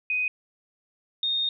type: tone pair in turn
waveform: sine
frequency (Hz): 2500 / 3686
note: D#7 / A#7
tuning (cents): +8 / -20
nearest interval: perfect fifth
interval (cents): 672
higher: second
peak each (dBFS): -23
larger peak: neither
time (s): 0.1-0.28 / 1.23-1.49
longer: second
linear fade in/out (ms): 2
effects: none